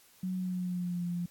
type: tone with pitch glide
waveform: sine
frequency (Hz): 185 to 174.62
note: F#3 to F3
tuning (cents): 0 to 0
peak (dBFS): -31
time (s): 0.23-1.26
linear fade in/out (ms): 5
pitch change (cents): -100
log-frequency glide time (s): 0.35-1.05
effects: white hiss -61 dBFS RMS until 1.3 s + AAC 64 kbps